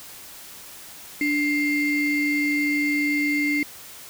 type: ring-modulated tone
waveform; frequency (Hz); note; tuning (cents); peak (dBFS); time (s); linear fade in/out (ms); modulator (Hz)
triangle; 1200; D6; +37; -15; 1.21-3.63; 2; 908
effects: white hiss -42 dBFS RMS until 4.09 s